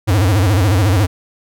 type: tone with vibrato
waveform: square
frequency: 98.3 Hz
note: G2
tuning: 5 cents sharp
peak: -11 dBFS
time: 0.07-1.07 s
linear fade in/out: 20 ms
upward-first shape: sine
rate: 14 Hz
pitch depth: 200 cents each way
effects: none